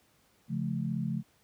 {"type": "chord", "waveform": "sine", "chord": "Db augmented", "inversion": "none", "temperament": "just", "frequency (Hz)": [138.59, 173.24, 216.5], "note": ["Db3", "F3", "A3"], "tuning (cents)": [0, -14, -28], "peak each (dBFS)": -34, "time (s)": [0.48, 1.23], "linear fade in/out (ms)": 50, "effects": ["pink hiss -67 dBFS RMS until 1.43 s", "high-pass 60 Hz 12 dB/octave"]}